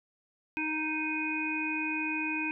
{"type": "harmonic tone", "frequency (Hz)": 311.1, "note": "D#4", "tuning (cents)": 0, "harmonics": [1, 3, 5, 7, 8], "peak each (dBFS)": [-34, -40, -41, -44, -32], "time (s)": [0.57, 2.51], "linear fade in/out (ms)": 0, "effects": []}